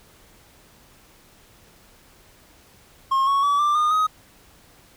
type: tone with pitch steps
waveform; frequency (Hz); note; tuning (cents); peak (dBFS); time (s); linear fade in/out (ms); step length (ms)
triangle; 1074 / 1108.7 / 1144.5 / 1181.4 / 1219.5 / 1258.9; C6 / C#6 / D6 / D6 / D#6 / D#6; +45 / 0 / -45 / +10 / -35 / +20; -15; 3.11-4.07; 10; 160
effects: pink hiss -53 dBFS RMS until 4.96 s